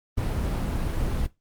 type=noise; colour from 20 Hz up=brown; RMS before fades=-26 dBFS; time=0.17-1.27 s; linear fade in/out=10 ms; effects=noise-tail reverb RT60 0.2 s tail -18 dB re dry + Opus 24 kbps